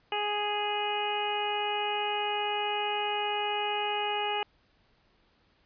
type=harmonic tone; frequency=415.3 Hz; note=G#4; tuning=in tune; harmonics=1 / 2 / 3 / 4 / 5 / 6 / 7; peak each=-35 / -31 / -40 / -42 / -42 / -37 / -35 dBFS; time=0.12-4.43 s; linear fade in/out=2 ms; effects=pink hiss -67 dBFS RMS until 5.65 s + resampled to 11025 Hz